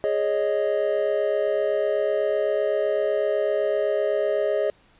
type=chord; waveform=triangle; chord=Ab suspended fourth; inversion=none; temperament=equal; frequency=415.3 / 554.4 / 622.3 Hz; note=Ab4 / Db5 / Eb5; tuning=0 / 0 / 0 cents; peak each=-23 / -24 / -22 dBFS; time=0.04-4.7 s; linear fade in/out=0 ms; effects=pink hiss -58 dBFS RMS until 4.99 s + resampled to 8000 Hz